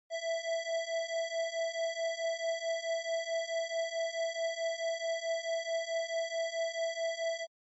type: beating tone pair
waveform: square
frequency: 659.3 / 663.9 Hz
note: E5 / E5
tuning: 0 / +12 cents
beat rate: 4.6 Hz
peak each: -37 / -35 dBFS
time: 0.1-7.47 s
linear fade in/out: 50 ms
effects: MP3 32 kbps